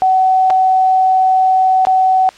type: tone with dropouts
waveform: sine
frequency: 753 Hz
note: F#5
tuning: 30 cents sharp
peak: -8 dBFS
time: 0.02-2.29 s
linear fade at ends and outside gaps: 0 ms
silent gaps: 0.501-0.505 / 1.851-1.87 s
effects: white hiss -41 dBFS RMS until 2.37 s + low-pass 5000 Hz 12 dB/octave